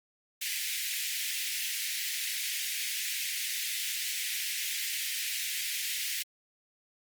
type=high-pass noise; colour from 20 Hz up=pink; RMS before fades=-34 dBFS; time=0.41-6.23 s; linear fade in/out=10 ms; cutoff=1900 Hz; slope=48 dB/octave; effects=Opus 32 kbps